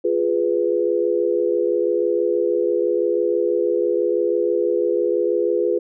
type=chord; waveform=sine; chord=F diminished; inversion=none; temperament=equal with one note detuned; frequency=349.2 / 415.3 / 496.2 Hz; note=F4 / Ab4 / Cb5; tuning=0 / 0 / +8 cents; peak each=-21 dBFS; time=0.04-5.79 s; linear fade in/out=10 ms; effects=none